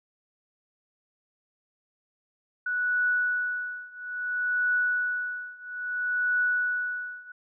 sine tone with tremolo, 1475 Hz, F#6, 6 cents flat, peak -21 dBFS, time 2.66-7.32 s, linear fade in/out 5 ms, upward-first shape triangle, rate 0.6 Hz, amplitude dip 95%, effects none

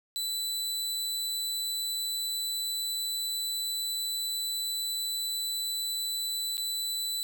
sawtooth tone with dropouts, 3987 Hz, B7, 16 cents sharp, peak -27 dBFS, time 0.16-7.23 s, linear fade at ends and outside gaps 0 ms, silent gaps 6.57-6.579 s, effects none

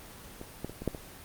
clicks, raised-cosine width 2 ms, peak -27 / -20 / -28 / -24 / -14 / -25 dBFS, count 6, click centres 0.414 / 0.646 / 0.696 / 0.82 / 0.877 / 0.948 s, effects pink hiss -48 dBFS RMS until 1.24 s + Opus 24 kbps

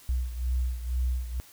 sine beating tone pair, 61.74 / 63.84 Hz, B1 / C2, 0 / -42 cents, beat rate 2.1 Hz, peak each -27 / -32 dBFS, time 0.09-1.4 s, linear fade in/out 0 ms, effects white hiss -53 dBFS RMS until 1.52 s

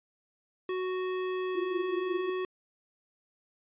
square tone, 370 Hz, F#4, in tune, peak -31 dBFS, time 0.69-2.45 s, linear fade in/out 2 ms
sine tone with tremolo, 347.3 Hz, F4, 10 cents flat, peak -29 dBFS, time 1.55-2.3 s, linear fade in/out 5 ms, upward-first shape triangle, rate 5.5 Hz, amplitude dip 95%
effects resampled to 8000 Hz

